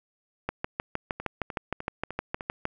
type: two click trains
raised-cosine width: 0.5 ms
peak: -20 / -13 dBFS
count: 5 / 15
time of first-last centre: 1.2-2.408 / 0.49-2.654 s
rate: 3.31 / 6.47 Hz
effects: none